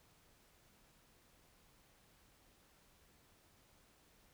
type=silence; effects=pink hiss -69 dBFS RMS until 4.33 s